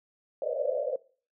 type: band-pass noise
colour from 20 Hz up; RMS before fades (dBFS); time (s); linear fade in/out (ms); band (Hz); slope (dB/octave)
pink; -30; 0.42-0.96; 2; 490 to 620; 96
effects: noise-tail reverb RT60 0.4 s tail -20 dB re dry